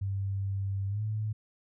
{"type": "tone with pitch glide", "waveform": "sine", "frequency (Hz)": [98, 107.49], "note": ["G2", "A2"], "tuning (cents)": [0, -40], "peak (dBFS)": -29, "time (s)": [0.01, 1.33], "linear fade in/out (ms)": 10, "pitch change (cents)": 160, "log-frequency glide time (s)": [0.88, 1.02], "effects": []}